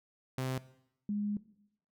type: tone pair in turn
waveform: sawtooth / sine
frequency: 130.1 / 206.5 Hz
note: C3 / G#3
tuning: -9 / -10 cents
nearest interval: minor sixth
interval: 799 cents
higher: second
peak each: -29 / -31 dBFS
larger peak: first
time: 0.38-0.58 / 1.09-1.37 s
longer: second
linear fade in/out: 2 ms
effects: noise-tail reverb RT60 0.8 s tail -18 dB re dry